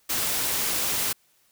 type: noise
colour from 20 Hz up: white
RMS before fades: -26 dBFS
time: 0.09-1.13 s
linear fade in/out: 10 ms
effects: white hiss -64 dBFS RMS until 1.51 s